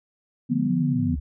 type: chord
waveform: sine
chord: B diminished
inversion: first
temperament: equal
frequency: 146.83 / 174.61 / 246.9 Hz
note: D3 / F3 / B3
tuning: 0 / 0 / 0 cents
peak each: -28 / -28 / -23 dBFS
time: 0.49-1.16 s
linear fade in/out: 20 ms
type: linear sweep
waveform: sine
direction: down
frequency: 236.7 to 64.5 Hz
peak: -26 dBFS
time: 0.51-1.2 s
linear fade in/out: 10 ms
effects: none